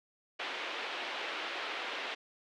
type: band-pass noise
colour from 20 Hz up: white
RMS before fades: -39 dBFS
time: 0.39-2.15 s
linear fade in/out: 10 ms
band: 330 to 3300 Hz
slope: 24 dB/octave
effects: none